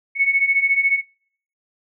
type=beating tone pair; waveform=sine; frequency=2199 / 2213 Hz; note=C#7 / C#7; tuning=-14 / -3 cents; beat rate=14 Hz; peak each=-20 / -16 dBFS; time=0.15-1.02 s; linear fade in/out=50 ms; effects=noise-tail reverb RT60 0.6 s tail -26 dB re dry